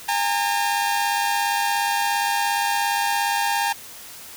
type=tone pair together; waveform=sawtooth; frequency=812.8 / 910 Hz; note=G#5 / A#5; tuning=-38 / -42 cents; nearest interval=major second; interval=196 cents; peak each=-19 dBFS; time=0.08-3.73 s; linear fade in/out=10 ms; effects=white hiss -40 dBFS RMS until 4.36 s